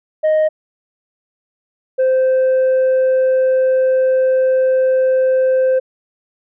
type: tone pair in turn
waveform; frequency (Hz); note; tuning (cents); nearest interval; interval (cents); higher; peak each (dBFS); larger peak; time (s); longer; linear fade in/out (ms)
sine; 622 / 519.7; D#5 / C5; -1 / -12; minor third; 311; first; -8; neither; 0.23-0.49 / 1.98-5.8; second; 20
effects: tanh soft clip ceiling -10 dBFS